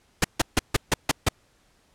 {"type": "noise bursts", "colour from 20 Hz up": "pink", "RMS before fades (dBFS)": -19, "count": 7, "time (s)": [0.22, 1.288], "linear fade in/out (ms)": 5, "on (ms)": 24, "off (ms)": 150, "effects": ["pink hiss -63 dBFS RMS until 1.94 s", "low-pass 10000 Hz 12 dB/octave"]}